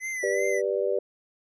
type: tone with vibrato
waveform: square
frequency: 2011 Hz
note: B6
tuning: 31 cents sharp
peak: -30 dBFS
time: 0-0.62 s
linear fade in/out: 50 ms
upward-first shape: sine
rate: 2.7 Hz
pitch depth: 65 cents each way
type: chord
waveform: sine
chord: G major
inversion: none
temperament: just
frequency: 392 / 490 / 588 Hz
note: G4 / B4 / D5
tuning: 0 / -14 / +2 cents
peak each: -27 / -28 / -28 dBFS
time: 0.23-0.99 s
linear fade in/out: 5 ms
effects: resampled to 22050 Hz